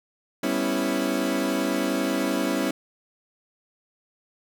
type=chord; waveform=30% pulse; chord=C# half-diminished seventh; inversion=second; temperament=equal; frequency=196 / 246.9 / 277.2 / 329.6 Hz; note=G3 / B3 / C#4 / E4; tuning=0 / 0 / 0 / 0 cents; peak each=-28 / -27 / -24 / -26 dBFS; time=0.43-2.71 s; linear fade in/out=5 ms; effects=none